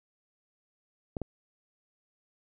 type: clicks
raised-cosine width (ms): 2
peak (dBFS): -20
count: 2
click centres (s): 1.168 / 1.217
effects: none